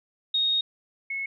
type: tone pair in turn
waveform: sine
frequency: 3729 / 2189 Hz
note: A#7 / C#7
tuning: 0 / -22 cents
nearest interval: major sixth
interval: 922 cents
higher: first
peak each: -21 / -28 dBFS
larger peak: first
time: 0.34-0.61 / 1.1-1.26 s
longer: first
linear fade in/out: 5 ms
effects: none